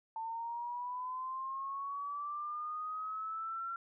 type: linear sweep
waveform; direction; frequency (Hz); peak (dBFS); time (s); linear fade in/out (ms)
sine; up; 891 to 1366; -37; 0.16-3.76; 2
effects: none